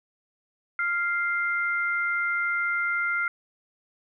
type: tone pair together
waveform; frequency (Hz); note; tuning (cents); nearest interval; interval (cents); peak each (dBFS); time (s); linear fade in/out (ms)
sine; 1396.9 / 2093; F6 / C7; 0 / 0; perfect fifth; 700; -25 / -28; 0.79-3.28; 2
effects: none